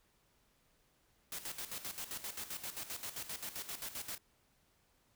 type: noise with tremolo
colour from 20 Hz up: white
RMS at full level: -42 dBFS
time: 1.32-4.18 s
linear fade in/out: 2 ms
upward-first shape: square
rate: 7.6 Hz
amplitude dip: 70%
effects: pink hiss -73 dBFS RMS until 5.15 s